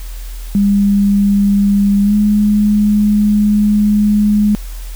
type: tone with pitch glide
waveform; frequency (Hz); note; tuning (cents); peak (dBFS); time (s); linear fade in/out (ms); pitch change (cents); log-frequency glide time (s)
sine; 201.1 to 208.7; G3 to G#3; +44 to +9; -8; 0.55-4.55; 0; +65; 2.03-2.14
effects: added 41 Hz sine -23 dBFS peak until 4.95 s + white hiss -38 dBFS RMS until 4.95 s